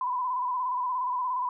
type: tone with vibrato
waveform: sine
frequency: 1002 Hz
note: B5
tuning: 25 cents sharp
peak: -26 dBFS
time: 0.01-1.49 s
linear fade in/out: 2 ms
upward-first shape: square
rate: 17 Hz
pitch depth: 39 cents each way
effects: none